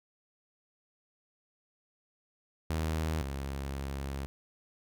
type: tone pair in turn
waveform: sawtooth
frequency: 79.2 / 68.61 Hz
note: D#2 / C#2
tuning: +31 / -17 cents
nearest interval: major second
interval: 248 cents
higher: first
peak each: -26 / -31 dBFS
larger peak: first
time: 2.7-3.22 / 3.22-4.26 s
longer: second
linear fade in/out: 0 ms
effects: none